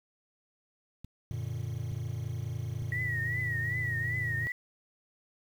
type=clicks; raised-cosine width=5 ms; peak=-32 dBFS; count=3; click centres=1.046 / 1.917 / 2.822 s
type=chord; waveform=triangle; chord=Gb augmented; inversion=none; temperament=equal; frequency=92.5 / 116.54 / 146.83 Hz; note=Gb2 / Bb2 / D3; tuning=0 / 0 / 0 cents; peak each=-37 / -33 / -38 dBFS; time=1.31-4.47 s; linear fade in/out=0 ms
type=tone with vibrato; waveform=sine; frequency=1920 Hz; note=B6; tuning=49 cents flat; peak=-31 dBFS; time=2.92-4.52 s; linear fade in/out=2 ms; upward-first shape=triangle; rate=2.6 Hz; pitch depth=94 cents each way
effects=9-bit